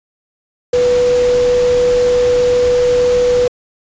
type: tone in noise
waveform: sine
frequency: 492.1 Hz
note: B4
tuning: 6 cents flat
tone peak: -9 dBFS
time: 0.73-3.48 s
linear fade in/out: 5 ms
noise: pink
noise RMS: -25 dBFS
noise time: 0.73-3.48 s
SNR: +13 dB
effects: resampled to 16000 Hz